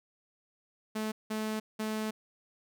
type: tone bursts at uneven times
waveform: sawtooth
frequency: 216.8 Hz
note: A3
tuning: 25 cents flat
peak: -28 dBFS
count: 3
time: 0.95-1.12 / 1.3-1.6 / 1.79-2.11 s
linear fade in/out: 10 ms
effects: none